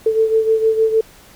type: beating tone pair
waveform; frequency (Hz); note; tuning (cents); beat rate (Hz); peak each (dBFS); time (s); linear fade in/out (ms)
sine; 441.9 / 448.4; A4 / A4; +7 / +33; 6.5; -13 / -19; 0.06-1.01; 5
effects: pink hiss -45 dBFS RMS until 1.35 s